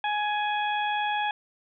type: harmonic tone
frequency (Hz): 836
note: G#5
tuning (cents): +11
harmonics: 1 / 2 / 3 / 4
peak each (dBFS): -26 / -32 / -35 / -36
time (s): 0.04-1.31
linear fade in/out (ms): 2
effects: none